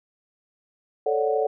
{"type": "chord", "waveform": "sine", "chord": "D major seventh", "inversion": "second", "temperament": "equal", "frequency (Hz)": [440, 554.4, 587.3, 740], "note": ["A4", "C#5", "D5", "F#5"], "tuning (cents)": [0, 0, 0, 0], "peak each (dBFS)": [-23, -27, -28, -27], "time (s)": [1.06, 1.47], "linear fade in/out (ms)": 5, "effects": []}